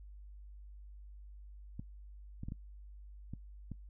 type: clicks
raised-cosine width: 5 ms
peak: -29 dBFS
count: 6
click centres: 1.795 / 2.434 / 2.485 / 2.521 / 3.336 / 3.717 s
effects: noise-tail reverb RT60 0.1 s tail -22 dB re dry + added 50 Hz sine -49 dBFS peak until 3.89 s